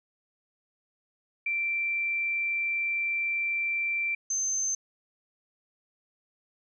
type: tone pair in turn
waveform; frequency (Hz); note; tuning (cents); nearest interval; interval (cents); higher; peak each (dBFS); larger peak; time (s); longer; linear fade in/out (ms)
sine; 2349 / 6251; D7 / G8; 0 / -6; octave + perfect fourth; 1694; second; -26; neither; 1.46-4.15 / 4.3-4.75; first; 5
effects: none